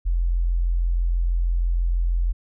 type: tone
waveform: sine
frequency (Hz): 43.1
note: F1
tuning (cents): -22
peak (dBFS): -18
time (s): 0.05-2.33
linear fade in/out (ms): 20
effects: none